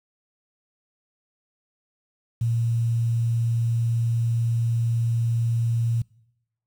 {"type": "tone with quantisation", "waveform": "sine", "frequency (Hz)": 116.1, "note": "A#2", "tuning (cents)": -7, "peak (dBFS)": -20, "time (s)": [2.41, 6.02], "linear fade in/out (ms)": 5, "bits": 8, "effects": ["noise-tail reverb RT60 0.9 s tail -25 dB re dry"]}